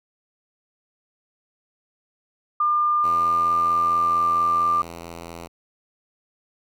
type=tone with pitch glide; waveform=sine; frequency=1200 to 1188.3 Hz; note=D6 to D6; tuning=+37 to +20 cents; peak=-17 dBFS; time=2.6-4.82 s; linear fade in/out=5 ms; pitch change=-17 cents; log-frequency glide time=3.39-4.32 s
type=tone; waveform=5% pulse; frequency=84.4 Hz; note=E2; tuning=41 cents sharp; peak=-24 dBFS; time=3.03-5.48 s; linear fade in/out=20 ms
effects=none